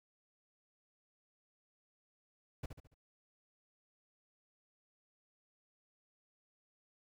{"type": "noise with echo", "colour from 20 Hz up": "brown", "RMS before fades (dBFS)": -41, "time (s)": [2.63, 2.66], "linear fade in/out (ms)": 5, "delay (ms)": 71, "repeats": 4, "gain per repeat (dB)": -7, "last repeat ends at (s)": 2.944, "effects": []}